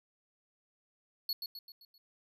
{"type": "tone with echo", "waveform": "square", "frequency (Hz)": 4371, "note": "C#8", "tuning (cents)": -25, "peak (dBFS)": -32, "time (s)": [1.29, 1.33], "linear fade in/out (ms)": 2, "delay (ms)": 130, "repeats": 5, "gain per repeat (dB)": -6, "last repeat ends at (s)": 1.98, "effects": []}